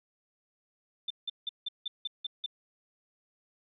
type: tone bursts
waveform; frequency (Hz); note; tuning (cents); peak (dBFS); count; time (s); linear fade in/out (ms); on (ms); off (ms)
sine; 3556; A7; +18; -31; 8; 1.08-2.462; 5; 24; 170
effects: none